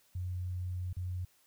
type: tone with dropouts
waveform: sine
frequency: 90.5 Hz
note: F#2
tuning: 38 cents flat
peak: -34 dBFS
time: 0.15-1.25 s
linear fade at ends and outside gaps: 5 ms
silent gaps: 0.93-0.966 s
effects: white hiss -68 dBFS RMS until 1.46 s